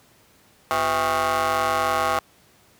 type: ring-modulated tone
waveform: 20% pulse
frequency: 149.8 Hz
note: D3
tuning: 35 cents sharp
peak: -12 dBFS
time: 0.71-2.19 s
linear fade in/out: 0 ms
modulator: 952 Hz
effects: pink hiss -56 dBFS RMS until 2.79 s + high-pass 80 Hz 12 dB/octave